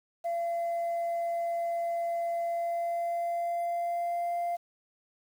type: tone with pitch glide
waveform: sine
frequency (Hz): 682 to 693.5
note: F5 to F5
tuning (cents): -41 to -12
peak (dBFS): -26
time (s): 0.24-4.57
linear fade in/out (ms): 20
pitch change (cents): +29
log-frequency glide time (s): 2.43-4.36
effects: tanh soft clip ceiling -27 dBFS + 9-bit